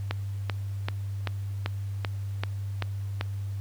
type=click train; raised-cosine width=0.3 ms; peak=-13 dBFS; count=9; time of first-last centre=0.11-3.211 s; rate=2.58 Hz; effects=added 99 Hz sine -30 dBFS peak until 3.6 s + pink hiss -55 dBFS RMS until 3.6 s